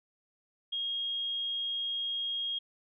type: tone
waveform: sine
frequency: 3260 Hz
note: G#7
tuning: 33 cents flat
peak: -31 dBFS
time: 0.72-2.59 s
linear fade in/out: 10 ms
effects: none